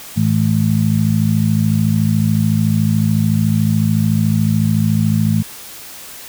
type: harmonic tone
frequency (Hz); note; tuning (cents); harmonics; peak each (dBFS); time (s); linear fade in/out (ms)
53.8; A1; -38; 2 / 3 / 4; -16 / -16 / -16; 0.16-5.43; 20
effects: white hiss -34 dBFS RMS until 6.28 s